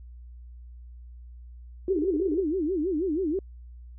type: tone with vibrato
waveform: sine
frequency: 338.6 Hz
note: E4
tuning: 46 cents sharp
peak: -24 dBFS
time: 1.88-3.39 s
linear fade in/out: 2 ms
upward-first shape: sine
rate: 6.2 Hz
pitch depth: 250 cents each way
type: tone bursts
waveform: sine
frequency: 395.6 Hz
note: G4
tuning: 16 cents sharp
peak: -27 dBFS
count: 9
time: 1.9-2.404 s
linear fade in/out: 5 ms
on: 32 ms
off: 27 ms
effects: added 60 Hz sine -42 dBFS peak until 3.98 s